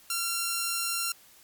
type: tone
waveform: 5% pulse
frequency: 1372 Hz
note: F6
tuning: 31 cents flat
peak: -16 dBFS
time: 0.1-1.12 s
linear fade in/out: 2 ms
effects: white hiss -56 dBFS RMS until 1.43 s + MP3 96 kbps